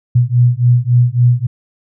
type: beating tone pair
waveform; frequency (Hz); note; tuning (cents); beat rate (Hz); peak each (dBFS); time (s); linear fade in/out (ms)
sine; 120.4 / 124; B2 / B2; -44 / +7; 3.6; -11; 0.15-1.47; 10
effects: none